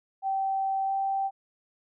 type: tone with pitch glide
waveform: sine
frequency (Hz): 775 to 779.9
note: G5 to G5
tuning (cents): -20 to -9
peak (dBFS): -25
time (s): 0.22-1.31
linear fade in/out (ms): 50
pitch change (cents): +11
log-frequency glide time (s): 0.86-0.91
effects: none